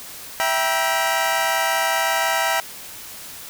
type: chord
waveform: 20% pulse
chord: E diminished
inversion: none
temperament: equal with one note detuned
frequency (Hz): 659.3 / 784 / 956.3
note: E5 / G5 / Bb5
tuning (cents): 0 / 0 / +44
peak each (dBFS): -18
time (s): 0.4-2.6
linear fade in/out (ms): 0
effects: white hiss -37 dBFS RMS until 3.49 s